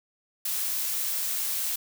blue noise, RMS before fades -29 dBFS, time 0.45-1.76 s, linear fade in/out 5 ms, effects none

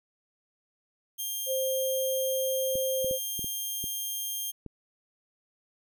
5% pulse tone, 3200 Hz, G7, 35 cents sharp, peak -23 dBFS, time 1.18-4.52 s, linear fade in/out 20 ms
sine tone with pitch glide, 526 to 523 Hz, C5 to C5, +9 to -1 cents, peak -27 dBFS, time 1.46-3.19 s, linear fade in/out 50 ms, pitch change -10 cents, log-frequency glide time 2.93-3.04 s
clicks, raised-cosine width 3 ms, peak -27 dBFS, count 7, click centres 2.755 / 3.045 / 3.111 / 3.393 / 3.444 / 3.841 / 4.663 s
effects none

